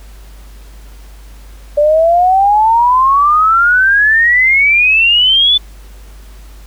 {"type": "exponential sweep", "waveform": "sine", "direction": "up", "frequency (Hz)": [580, 3514], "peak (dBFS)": -6, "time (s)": [1.77, 5.58], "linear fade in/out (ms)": 10, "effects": ["added 50 Hz sine -32 dBFS peak until 6.66 s", "pink hiss -44 dBFS RMS until 6.66 s"]}